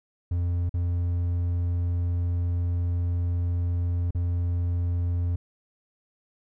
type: tone with dropouts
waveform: triangle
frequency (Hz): 87.2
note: F2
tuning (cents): -2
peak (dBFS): -21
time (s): 0.31-5.36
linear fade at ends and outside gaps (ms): 5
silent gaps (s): 0.694-0.74 / 4.108-4.148
effects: none